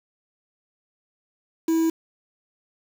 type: tone with quantisation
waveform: triangle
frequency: 325.9 Hz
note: E4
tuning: 20 cents flat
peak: -16 dBFS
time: 1.68-1.9 s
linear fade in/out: 5 ms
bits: 6
effects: none